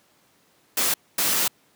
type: noise bursts at uneven times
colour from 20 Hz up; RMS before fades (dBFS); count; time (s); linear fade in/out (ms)
white; -22; 2; 0.77-0.94 / 1.18-1.48; 5
effects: pink hiss -61 dBFS RMS until 1.75 s + high-pass 150 Hz 12 dB/octave